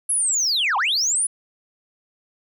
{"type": "linear two-way sweep", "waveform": "sine", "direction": "down then up", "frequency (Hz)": [11020, 750, 10140], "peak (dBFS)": -16, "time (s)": [0.09, 1.27], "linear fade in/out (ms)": 10, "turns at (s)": 0.77, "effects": ["tanh soft clip ceiling -16 dBFS"]}